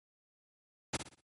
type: noise with echo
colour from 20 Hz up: pink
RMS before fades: -32 dBFS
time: 0.93-0.97 s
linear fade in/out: 10 ms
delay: 60 ms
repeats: 4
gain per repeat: -9 dB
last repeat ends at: 1.21 s
effects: high-pass 80 Hz 12 dB/octave + MP3 48 kbps